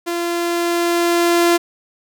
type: tone with level ramp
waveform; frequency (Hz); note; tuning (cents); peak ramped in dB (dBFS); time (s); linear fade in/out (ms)
sawtooth; 343.5; F4; -29; -16 to -7; 0.06-1.58; 20
effects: none